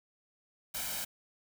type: noise with comb filter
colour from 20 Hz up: white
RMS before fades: -37 dBFS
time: 0.74-1.05 s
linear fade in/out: 10 ms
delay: 1.3 ms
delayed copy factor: +0.65
effects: none